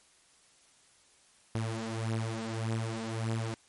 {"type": "beating tone pair", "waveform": "sawtooth", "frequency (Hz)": [111.9, 113.6], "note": ["A2", "A#2"], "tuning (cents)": [30, -44], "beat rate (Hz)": 1.7, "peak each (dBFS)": [-30, -32], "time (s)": [1.55, 3.54], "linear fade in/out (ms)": 0, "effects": ["white hiss -63 dBFS RMS until 3.68 s", "MP3 48 kbps"]}